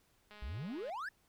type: click train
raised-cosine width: 0.3 ms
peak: -39 dBFS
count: 124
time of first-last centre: 0.31-0.899 s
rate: 209 Hz
type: exponential sweep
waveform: triangle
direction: up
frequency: 51.91 to 1795 Hz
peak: -37 dBFS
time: 0.42-1.09 s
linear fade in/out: 5 ms
effects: pink hiss -72 dBFS RMS until 1.28 s